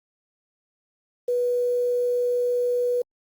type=tone with quantisation; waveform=sine; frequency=489.2 Hz; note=B4; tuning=16 cents flat; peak=-20 dBFS; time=1.28-3.02 s; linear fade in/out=5 ms; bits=8; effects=Opus 48 kbps